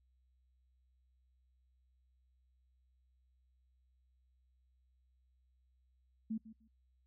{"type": "tone with echo", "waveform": "sine", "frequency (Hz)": 220.9, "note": "A3", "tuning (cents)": 7, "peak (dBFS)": -35, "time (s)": [6.3, 6.38], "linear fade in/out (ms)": 10, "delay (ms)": 150, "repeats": 2, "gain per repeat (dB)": -15, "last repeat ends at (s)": 6.68, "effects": ["noise-tail reverb RT60 0.1 s tail -21 dB re dry", "added 63 Hz sine -70 dBFS peak until 7.06 s"]}